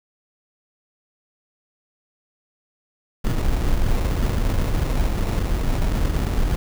brown noise with sample-and-hold, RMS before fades -20 dBFS, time 3.24-6.56 s, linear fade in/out 10 ms, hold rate 1575 Hz, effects none

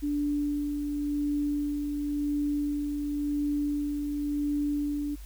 sine tone with tremolo, 291.4 Hz, D4, 13 cents flat, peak -25 dBFS, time 0.02-5.16 s, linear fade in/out 20 ms, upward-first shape sine, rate 0.93 Hz, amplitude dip 35%, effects added 50 Hz sine -40 dBFS peak until 5.25 s + white hiss -55 dBFS RMS until 5.25 s

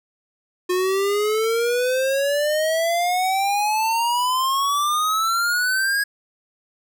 square exponential sweep, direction up, 359.2 to 1661.2 Hz, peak -19 dBFS, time 0.69-6.04 s, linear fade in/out 10 ms, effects none

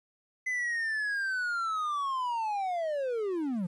triangle linear sweep, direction down, 2034 to 165.6 Hz, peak -27 dBFS, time 0.46-3.67 s, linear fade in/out 10 ms, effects resampled to 24000 Hz + 11-bit

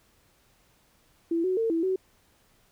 sine tone with pitch steps, 333.8 / 371.6 / 452.7 / 329.7 / 376.4 Hz, E4 / F#4 / A4 / E4 / F#4, +22 / +7 / +49 / 0 / +30 cents, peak -23 dBFS, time 1.31-1.96 s, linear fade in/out 5 ms, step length 130 ms, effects pink hiss -64 dBFS RMS until 2.71 s

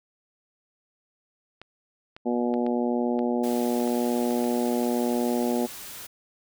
clicks, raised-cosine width 0.3 ms, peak -26 dBFS, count 9, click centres 1.616 / 2.165 / 2.54 / 2.665 / 3.191 / 3.802 / 3.876 / 4.308 / 4.441 s
harmonic tone, 120.9 Hz, B2, 36 cents flat, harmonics 2 / 3 / 4 / 5 / 6 / 7, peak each -25 / -29 / -31 / -33 / -35 / -36 dBFS, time 2.25-5.67 s, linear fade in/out 20 ms
white noise, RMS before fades -40 dBFS, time 3.43-6.07 s, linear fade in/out 10 ms
effects none

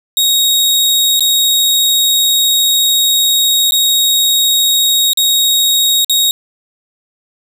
sawtooth tone with dropouts, 3767 Hz, A#7, 17 cents sharp, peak -6 dBFS, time 0.17-6.31 s, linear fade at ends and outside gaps 1 ms, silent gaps 1.195-1.206 / 3.709-3.721 / 5.133-5.173 / 6.046-6.096 s, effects 7-bit

